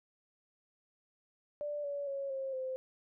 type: tone with pitch steps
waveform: sine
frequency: 587.3 / 569.6 / 552.4 / 535.8 / 519.6 Hz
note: D5 / C#5 / C#5 / C5 / C5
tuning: 0 / +47 / -6 / +41 / -12 cents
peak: -35 dBFS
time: 1.61-2.76 s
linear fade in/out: 0 ms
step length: 230 ms
effects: none